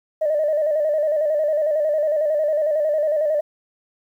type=tone with vibrato; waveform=sine; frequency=608 Hz; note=D#5; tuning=40 cents flat; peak=-16 dBFS; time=0.21-3.41 s; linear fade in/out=10 ms; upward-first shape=square; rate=11 Hz; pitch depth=57 cents each way; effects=tanh soft clip ceiling -12 dBFS + 9-bit